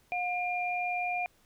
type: tone pair together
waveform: sine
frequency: 716 / 2399 Hz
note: F5 / D7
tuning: +43 / +36 cents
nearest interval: octave + major sixth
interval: 2093 cents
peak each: -31 / -33 dBFS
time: 0.12-1.26 s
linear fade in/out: 0 ms
effects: pink hiss -66 dBFS RMS until 1.45 s